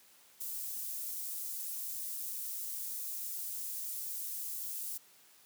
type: high-pass noise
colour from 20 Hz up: white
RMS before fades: -40 dBFS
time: 0.4-4.98 s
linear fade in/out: 10 ms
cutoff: 8900 Hz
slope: 12 dB/octave
effects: white hiss -62 dBFS RMS until 5.45 s + high-pass 150 Hz 12 dB/octave